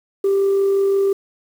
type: tone with amplitude modulation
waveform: sine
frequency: 393.6 Hz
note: G4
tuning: 7 cents sharp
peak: -11 dBFS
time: 0.24-1.13 s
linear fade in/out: 5 ms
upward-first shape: sine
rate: 45.8 Hz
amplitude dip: 25%
effects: tanh soft clip ceiling -11 dBFS + 7-bit